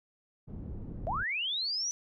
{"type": "low-pass noise", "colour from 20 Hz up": "pink", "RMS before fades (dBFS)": -40, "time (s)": [0.47, 1.24], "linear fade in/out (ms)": 20, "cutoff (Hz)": 240, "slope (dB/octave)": 12}
{"type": "linear sweep", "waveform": "sine", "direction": "up", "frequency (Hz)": [598, 6000], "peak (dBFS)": -30, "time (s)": [1.07, 1.91], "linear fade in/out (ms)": 0}
{"effects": []}